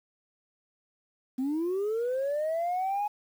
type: linear sweep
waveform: sine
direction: up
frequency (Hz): 250.4 to 841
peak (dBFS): -25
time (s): 1.38-3.08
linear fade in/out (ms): 10
effects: tanh soft clip ceiling -24 dBFS + 9-bit